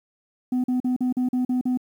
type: tone bursts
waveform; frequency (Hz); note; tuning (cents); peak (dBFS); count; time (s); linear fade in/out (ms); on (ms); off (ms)
sine; 251.5; B3; +32; -17; 8; 0.52-1.774; 5; 120; 42
effects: tanh soft clip ceiling -19 dBFS + 9-bit